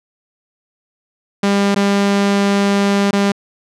sawtooth tone with dropouts, 200.1 Hz, G3, 36 cents sharp, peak -8 dBFS, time 1.43-3.32 s, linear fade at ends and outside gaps 5 ms, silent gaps 1.747-1.76 / 3.11-3.13 s, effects low-pass 7000 Hz 12 dB/octave

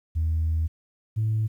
sine tone pair in turn, 80.1 / 109.39 Hz, E2 / A2, -49 / -10 cents, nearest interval perfect fourth, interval 539 cents, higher second, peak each -20 dBFS, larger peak neither, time 0.15-0.68 / 1.16-1.48 s, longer first, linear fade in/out 20 ms, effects tanh soft clip ceiling -18 dBFS + 10-bit

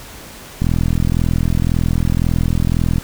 click train, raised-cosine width 5 ms, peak -4 dBFS, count 100, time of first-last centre 0.62-2.983 s, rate 41.9 Hz, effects pink hiss -36 dBFS RMS until 3.03 s

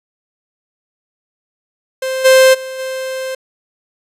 45% pulse tone with level steps, 523.3 Hz, C5, in tune, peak -17 / -5 / -24 / -20 dBFS, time 2.02-3.35 s, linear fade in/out 5 ms, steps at 2.24 / 2.53 / 2.78 s, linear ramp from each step 20 ms, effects resampled to 32000 Hz

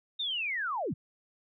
sine linear sweep, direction down, 3729 to 92 Hz, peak -30 dBFS, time 0.19-0.94 s, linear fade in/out 10 ms, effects none

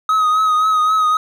triangle tone with vibrato, 1263 Hz, D#6, 26 cents sharp, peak -10 dBFS, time 0.09-1.17 s, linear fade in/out 2 ms, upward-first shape triangle, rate 3.8 Hz, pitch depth 42 cents each way, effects none

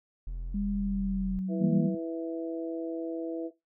triangle tone, 42.46 Hz, F1, 48 cents flat, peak -31 dBFS, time 0.27-1.39 s, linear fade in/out 0 ms
sine tone with pitch glide, 201.5 to 188.01 Hz, G3 to F#3, +48 to +28 cents, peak -29 dBFS, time 0.54-1.95 s, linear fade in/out 5 ms, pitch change -120 cents, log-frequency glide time 0.71-1.41 s
harmonic tone, 164.6 Hz, E3, 2 cents flat, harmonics 2 / 3 / 4, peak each -33 / -37 / -39 dBFS, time 1.48-3.51 s, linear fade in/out 50 ms
sine chord, E diminished, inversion none, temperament equal with one note detuned, 162.08 / 196 / 233.1 Hz, E3 / G3 / Bb3, -29 / 0 / 0 cents, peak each -28 dBFS, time 1.59-1.9 s, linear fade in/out 50 ms
effects noise-tail reverb RT60 0.2 s tail -17 dB re dry

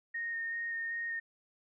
sine tone with vibrato, 1847 Hz, A#6, 16 cents flat, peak -34 dBFS, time 0.14-1.2 s, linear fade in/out 10 ms, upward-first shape square, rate 2.6 Hz, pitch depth 10 cents each way, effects none

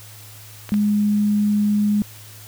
clicks, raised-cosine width 0.3 ms, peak -16 dBFS, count 2, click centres 0.692 / 0.741 s
sine tone, 207.7 Hz, G#3, in tune, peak -15 dBFS, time 0.72-2.02 s, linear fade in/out 0 ms
effects added 106 Hz sine -42 dBFS peak until 2.47 s + white hiss -43 dBFS RMS until 2.47 s

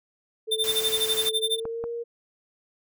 sine tone with pitch glide, 440 to 468.9 Hz, A4 to A#4, 0 to +10 cents, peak -29 dBFS, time 0.47-2.04 s, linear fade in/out 20 ms, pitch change +110 cents, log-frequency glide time 1.4-1.89 s
square tone with tremolo, 3580 Hz, A7, 29 cents sharp, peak -21 dBFS, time 0.51-1.6 s, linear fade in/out 10 ms, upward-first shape sine, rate 12 Hz, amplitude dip 100%
white noise, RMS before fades -32 dBFS, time 0.64-1.29 s, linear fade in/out 0 ms
clicks, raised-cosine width 1 ms, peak -21 dBFS, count 2, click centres 1.654 / 1.84 s
effects none

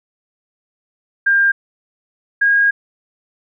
sine tone pair in turn, 1600 / 1632.7 Hz, G6 / G#6, +35 / -30 cents, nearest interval unison, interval 35 cents, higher second, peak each -10 dBFS, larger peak neither, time 1.26-1.52 / 2.41-2.71 s, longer second, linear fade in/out 10 ms, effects none

